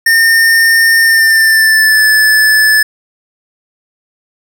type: tone with pitch glide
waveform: square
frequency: 1819 to 1738.9 Hz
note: A#6 to A6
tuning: -43 to -21 cents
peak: -6 dBFS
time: 0.06-2.83 s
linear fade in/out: 5 ms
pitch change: -78 cents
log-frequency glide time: 0.99-2.07 s
effects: none